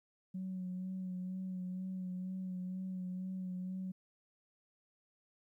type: tone with vibrato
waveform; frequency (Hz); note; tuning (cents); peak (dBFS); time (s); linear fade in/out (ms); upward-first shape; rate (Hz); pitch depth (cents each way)
sine; 185; F#3; 0; -37; 0.34-3.92; 10; sine; 2.1; 27
effects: tanh soft clip ceiling -34 dBFS + 13-bit